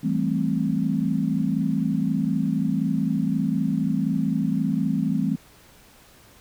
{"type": "chord", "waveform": "sine", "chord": "A minor seventh", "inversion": "second", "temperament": "equal", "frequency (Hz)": [164.81, 196, 220, 261.6], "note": ["E3", "G3", "A3", "C4"], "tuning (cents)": [0, 0, 0, 0], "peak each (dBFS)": -26, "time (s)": [0.03, 5.36], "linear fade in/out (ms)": 10, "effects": ["pink hiss -52 dBFS RMS until 6.4 s"]}